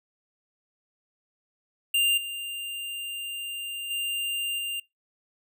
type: tone with level steps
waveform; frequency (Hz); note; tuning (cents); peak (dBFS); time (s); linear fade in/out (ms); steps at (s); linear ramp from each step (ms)
square; 2794; F7; 0; -21 / -33 / -28 / -30; 1.94-4.8; 5; 2.17 / 3.9 / 4.58; 10
effects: noise-tail reverb RT60 0.2 s tail -23 dB re dry